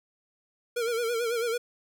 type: tone with vibrato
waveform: square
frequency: 466.7 Hz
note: A#4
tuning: 2 cents sharp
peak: -27 dBFS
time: 0.76-1.58 s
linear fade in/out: 10 ms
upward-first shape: sine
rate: 9.1 Hz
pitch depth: 73 cents each way
type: clicks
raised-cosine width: 0.3 ms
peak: -35 dBFS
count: 2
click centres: 0.88 / 0.885 s
effects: none